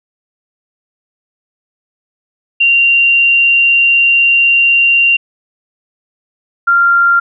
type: tone pair in turn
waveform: sine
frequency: 2768 / 1387.8 Hz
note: F7 / F6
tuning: -16 / -11 cents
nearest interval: octave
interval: 1195 cents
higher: first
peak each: -6 dBFS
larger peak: neither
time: 2.6-5.17 / 6.67-7.2 s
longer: first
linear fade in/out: 10 ms
effects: none